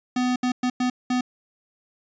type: tone bursts at uneven times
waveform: square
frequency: 250 Hz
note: B3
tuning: 21 cents sharp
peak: -21 dBFS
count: 5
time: 0.16-0.36 / 0.43-0.52 / 0.63-0.7 / 0.8-0.9 / 1.1-1.21 s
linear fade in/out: 5 ms
effects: resampled to 16000 Hz